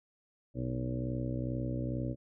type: harmonic tone with a mistuned harmonic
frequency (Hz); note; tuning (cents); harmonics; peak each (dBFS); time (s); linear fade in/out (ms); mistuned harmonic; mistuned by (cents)
62.3; B1; +16; 1 / 2 / 3 / 4 / 5 / 6 / 7 / 8 / 9; -42 / -35 / -48 / -39 / -40 / -50 / -50 / -48 / -44; 0.54-2.16; 50; 1; -34
effects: none